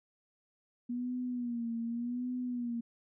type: tone with vibrato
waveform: sine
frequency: 240.2 Hz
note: B3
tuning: 48 cents flat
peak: -33 dBFS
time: 0.89-2.81 s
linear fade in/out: 10 ms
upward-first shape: sine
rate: 0.86 Hz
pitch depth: 72 cents each way
effects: none